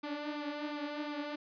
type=tone with flanger; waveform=sawtooth; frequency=294.9 Hz; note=D4; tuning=7 cents sharp; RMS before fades=-39 dBFS; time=0.03-1.36 s; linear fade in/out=10 ms; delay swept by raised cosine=0.82 to 5.42 ms; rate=2.8 Hz; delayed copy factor=+0.55; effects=resampled to 11025 Hz + 11-bit